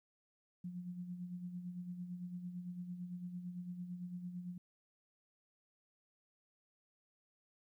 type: tone with tremolo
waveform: sine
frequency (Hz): 178.1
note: F3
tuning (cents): +34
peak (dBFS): -40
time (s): 0.64-4.58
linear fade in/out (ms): 5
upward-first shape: sine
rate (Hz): 8.9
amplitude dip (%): 55
effects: 13-bit